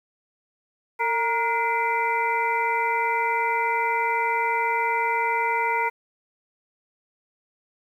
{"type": "tone cluster", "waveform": "sine", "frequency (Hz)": [455.7, 937, 1426, 2042, 2346], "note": ["A#4", "A#5", "F6", "C7", "D7"], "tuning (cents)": [-39, 9, 36, -43, -2], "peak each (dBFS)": [-30, -23, -32, -27, -32], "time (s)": [0.99, 5.9], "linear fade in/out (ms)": 20, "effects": ["9-bit"]}